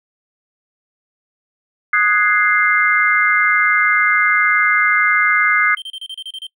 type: chord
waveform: sine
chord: Ab dominant seventh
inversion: second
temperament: equal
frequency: 1244.5 / 1480 / 1661.2 / 2093 Hz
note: Eb6 / Gb6 / Ab6 / C7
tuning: 0 / 0 / 0 / 0 cents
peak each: -18 / -18 / -18 / -15 dBFS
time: 1.93-5.75 s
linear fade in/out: 5 ms
type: tone bursts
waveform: triangle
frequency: 3136 Hz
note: G7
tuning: in tune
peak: -24 dBFS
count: 9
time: 5.77-6.468 s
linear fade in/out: 2 ms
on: 50 ms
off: 31 ms
effects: noise-tail reverb RT60 0.1 s tail -22 dB re dry